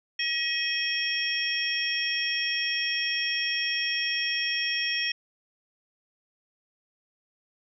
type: tone cluster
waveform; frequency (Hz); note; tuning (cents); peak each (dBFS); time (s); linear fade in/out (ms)
sine; 1905 / 2530 / 3247 / 5480; A#6 / D#7 / G#7 / F8; +37 / +28 / -40 / -34; -31; 0.19-5.12; 5
effects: none